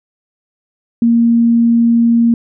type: tone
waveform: sine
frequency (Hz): 233.1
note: A#3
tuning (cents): 0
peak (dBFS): -7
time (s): 1.02-2.34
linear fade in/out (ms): 2
effects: none